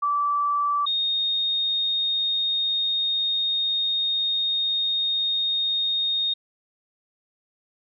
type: tone pair in turn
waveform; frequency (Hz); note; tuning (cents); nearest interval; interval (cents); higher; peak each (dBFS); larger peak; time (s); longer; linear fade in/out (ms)
sine; 1160 / 3702; D6 / A#7; -22 / -13; octave + minor sixth; 2009; second; -20 / -21; first; 0.02-0.86 / 0.86-6.34; second; 10
effects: none